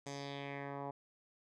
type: tone with low-pass filter sweep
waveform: 10% pulse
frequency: 140.5 Hz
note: C#3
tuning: 24 cents sharp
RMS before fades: -44 dBFS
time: 0.06-0.91 s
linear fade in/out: 5 ms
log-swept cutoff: 7200 to 880 Hz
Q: 2.6
effects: none